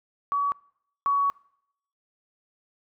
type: tone pair in turn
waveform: sine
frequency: 1135 / 1124.6 Hz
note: C#6 / C#6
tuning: +41 / +25 cents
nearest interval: unison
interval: 16 cents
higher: first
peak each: -22 / -20 dBFS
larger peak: second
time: 0.32-0.52 / 1.06-1.3 s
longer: second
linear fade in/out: 0 ms
effects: noise-tail reverb RT60 0.7 s tail -24 dB re dry